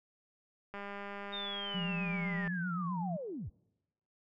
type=click train; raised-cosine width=0.5 ms; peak=-29 dBFS; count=350; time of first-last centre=0.74-2.476 s; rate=201 Hz
type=linear sweep; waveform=sine; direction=down; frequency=3697 to 51.1 Hz; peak=-38 dBFS; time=1.32-3.5 s; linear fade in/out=20 ms
type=tone with vibrato; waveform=sine; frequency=176.7 Hz; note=F3; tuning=21 cents sharp; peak=-34 dBFS; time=1.74-3.17 s; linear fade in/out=10 ms; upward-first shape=sine; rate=7.8 Hz; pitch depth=78 cents each way
effects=noise-tail reverb RT60 1.0 s tail -26 dB re dry